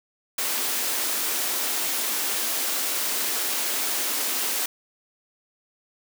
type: high-pass noise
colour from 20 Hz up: white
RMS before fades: -26 dBFS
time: 0.38-4.66 s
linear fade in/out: 5 ms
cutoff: 220 Hz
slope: 96 dB/octave
effects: none